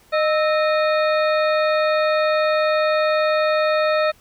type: harmonic tone with a mistuned harmonic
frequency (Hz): 616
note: D#5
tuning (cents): -17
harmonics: 1 / 2 / 3 / 4 / 6 / 7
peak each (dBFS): -17 / -23 / -27 / -29 / -33 / -34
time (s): 0.12-4.12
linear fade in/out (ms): 20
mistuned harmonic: 2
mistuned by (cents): +100
effects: pink hiss -54 dBFS RMS until 4.2 s